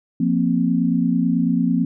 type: chord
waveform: sine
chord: F suspended fourth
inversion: none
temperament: just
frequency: 174.61 / 232.8 / 261.9 Hz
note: F3 / Bb3 / C4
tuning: 0 / -2 / +2 cents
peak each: -20 dBFS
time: 0.2-1.85 s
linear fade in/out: 5 ms
effects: none